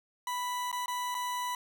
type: tone with dropouts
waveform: 40% pulse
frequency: 987.8 Hz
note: B5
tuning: in tune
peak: -31 dBFS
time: 0.27-1.55 s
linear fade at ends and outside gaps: 2 ms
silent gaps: 0.716-0.727 / 0.86-0.88 / 1.145-1.149 s
effects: none